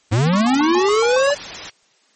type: linear sweep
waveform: square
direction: up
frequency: 97.4 to 587.3 Hz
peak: -14 dBFS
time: 0.11-1.35 s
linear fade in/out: 20 ms
type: tone with tremolo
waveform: sine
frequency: 240 Hz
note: B3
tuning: 49 cents flat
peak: -24 dBFS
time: 0.11-0.81 s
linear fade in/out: 10 ms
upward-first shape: sine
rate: 14 Hz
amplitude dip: 90%
type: tone with vibrato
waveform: sine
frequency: 963 Hz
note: B5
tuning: 44 cents flat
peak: -22 dBFS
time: 0.33-1.31 s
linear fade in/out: 5 ms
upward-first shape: square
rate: 3.6 Hz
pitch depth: 240 cents each way
type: noise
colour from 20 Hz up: white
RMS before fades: -30 dBFS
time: 0.54-1.7 s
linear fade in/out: 5 ms
effects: white hiss -58 dBFS RMS until 2.15 s + MP3 32 kbps

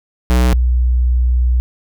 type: tone pair in turn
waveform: square / sine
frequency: 61.74 / 61.46 Hz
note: B1 / B1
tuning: 0 / -8 cents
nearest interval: unison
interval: 8 cents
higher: first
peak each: -10 dBFS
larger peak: neither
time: 0.3-0.53 / 0.53-1.6 s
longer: second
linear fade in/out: 0 ms
effects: none

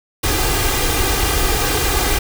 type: noise with comb filter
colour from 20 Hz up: pink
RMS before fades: -17 dBFS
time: 0.23-2.19 s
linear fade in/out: 10 ms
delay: 2.5 ms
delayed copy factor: +0.7
effects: none

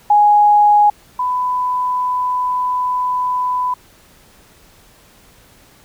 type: tone pair in turn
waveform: sine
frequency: 830.6 / 998.7 Hz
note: G#5 / B5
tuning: 0 / +19 cents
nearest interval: minor third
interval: 319 cents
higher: second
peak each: -7 / -15 dBFS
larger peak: first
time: 0.1-0.9 / 1.19-3.74 s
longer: second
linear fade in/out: 5 ms
effects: pink hiss -48 dBFS RMS until 5.84 s

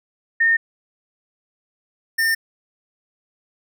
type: tone pair in turn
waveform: sine / square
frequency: 1828 / 1809.1 Hz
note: A#6 / A6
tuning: -34 / +48 cents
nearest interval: unison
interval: 18 cents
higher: first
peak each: -13 / -17 dBFS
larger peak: first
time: 0.4-0.57 / 2.18-2.35 s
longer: neither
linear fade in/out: 10 ms
effects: none

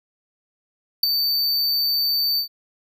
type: tone with ADSR envelope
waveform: square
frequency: 4573 Hz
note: D8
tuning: 47 cents flat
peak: -11 dBFS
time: 1.03-2.48 s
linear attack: 5 ms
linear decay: 8 ms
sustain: -8 dB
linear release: 98 ms
effects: none

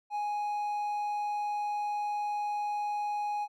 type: tone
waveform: triangle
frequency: 830.6 Hz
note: G#5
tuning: in tune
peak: -28 dBFS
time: 0.1-3.48 s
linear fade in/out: 50 ms
effects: none

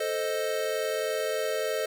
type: chord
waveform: square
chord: A diminished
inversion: none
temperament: equal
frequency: 440 / 523.3 / 622.3 Hz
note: A4 / C5 / Eb5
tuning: 0 / 0 / 0 cents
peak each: -32 / -33 / -32 dBFS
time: 0-1.86 s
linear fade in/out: 5 ms
effects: none

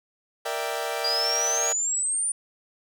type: chord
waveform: sawtooth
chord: E half-diminished seventh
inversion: second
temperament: equal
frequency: 466.2 / 587.3 / 659.3 / 784 Hz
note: Bb4 / D5 / E5 / G5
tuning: 0 / 0 / 0 / 0 cents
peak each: -29 dBFS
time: 0.45-1.73 s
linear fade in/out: 10 ms
type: exponential sweep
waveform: sine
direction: up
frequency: 4768 to 9397 Hz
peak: -23 dBFS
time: 1.04-2.32 s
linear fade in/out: 5 ms
effects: none

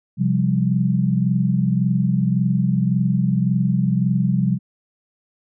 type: chord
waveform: sine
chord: C suspended fourth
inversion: none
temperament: just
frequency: 130.81 / 174.42 / 196.22 Hz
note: C3 / F3 / G3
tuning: 0 / -2 / +2 cents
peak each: -20 dBFS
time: 0.17-4.59 s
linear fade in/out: 50 ms
effects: none

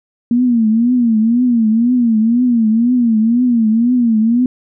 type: tone with vibrato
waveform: sine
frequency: 233.1 Hz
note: A#3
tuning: in tune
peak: -9 dBFS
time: 0.31-4.46 s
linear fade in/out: 2 ms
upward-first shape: triangle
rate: 2 Hz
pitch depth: 150 cents each way
effects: none

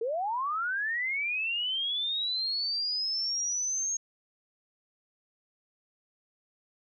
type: linear sweep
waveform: sine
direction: up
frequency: 430.7 to 6550 Hz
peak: -28 dBFS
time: 0.01-3.97 s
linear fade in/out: 5 ms
effects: none

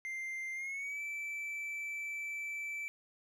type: tone with pitch glide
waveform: triangle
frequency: 2093 to 2322 Hz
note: C7 to D7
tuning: 0 to -20 cents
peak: -36 dBFS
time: 0.05-2.88 s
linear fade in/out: 0 ms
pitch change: +180 cents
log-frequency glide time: 0.54-1.01 s
effects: none

